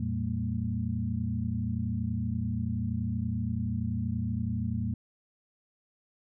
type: tone cluster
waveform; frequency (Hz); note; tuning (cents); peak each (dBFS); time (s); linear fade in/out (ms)
sine; 85.8 / 114.6 / 195.4 / 227.6; F2 / A#2 / G3 / A#3; -30 / -29 / -5 / -41; -34 / -32 / -36 / -34; 0-4.94; 5
effects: none